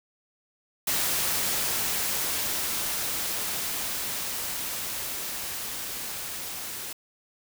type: noise with level ramp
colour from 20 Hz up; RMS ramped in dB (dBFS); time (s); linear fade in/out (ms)
white; -26 to -36; 0.87-6.93; 5
effects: none